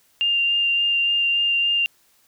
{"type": "tone with vibrato", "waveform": "sine", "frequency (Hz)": 2794, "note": "F7", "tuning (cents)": 0, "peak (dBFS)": -17, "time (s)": [0.21, 1.86], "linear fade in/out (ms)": 0, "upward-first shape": "sine", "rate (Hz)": 3.5, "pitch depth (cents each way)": 10, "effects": ["white hiss -60 dBFS RMS until 2.27 s"]}